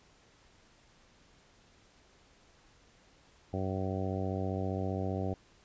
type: harmonic tone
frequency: 95.1 Hz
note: F#2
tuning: 48 cents sharp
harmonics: 1 / 2 / 3 / 4 / 5 / 6 / 7 / 8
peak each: -35 / -38 / -40 / -41 / -42 / -43 / -43 / -44 dBFS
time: 3.53-5.34 s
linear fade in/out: 5 ms
effects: pink hiss -63 dBFS RMS until 5.64 s + resampled to 16000 Hz